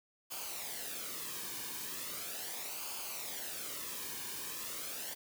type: noise with flanger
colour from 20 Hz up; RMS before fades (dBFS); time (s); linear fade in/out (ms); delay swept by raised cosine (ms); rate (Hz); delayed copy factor
white; -42; 0.3-5.15; 20; 0.52 to 1.52; 0.38; -0.6
effects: none